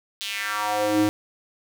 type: tone with high-pass filter sweep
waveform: square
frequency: 105.2 Hz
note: G#2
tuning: 23 cents sharp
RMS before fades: -24 dBFS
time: 0.21-1.09 s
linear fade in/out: 0 ms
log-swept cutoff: 3600 to 230 Hz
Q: 3
effects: none